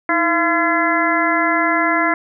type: harmonic tone with a mistuned harmonic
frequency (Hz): 340.6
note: F4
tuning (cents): -43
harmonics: 1 / 2 / 3 / 4 / 5 / 6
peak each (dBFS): -21 / -21 / -21 / -21 / -21 / -21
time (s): 0.09-2.14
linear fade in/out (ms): 2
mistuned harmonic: 1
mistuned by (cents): -110
effects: none